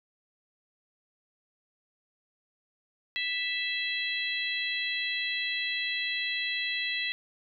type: harmonic tone with a mistuned harmonic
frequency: 659.3 Hz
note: E5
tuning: in tune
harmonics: 3 / 4 / 5 / 6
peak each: -33 / -34 / -35 / -36 dBFS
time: 3.16-7.12 s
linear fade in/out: 0 ms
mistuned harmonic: 6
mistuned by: +17 cents
effects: none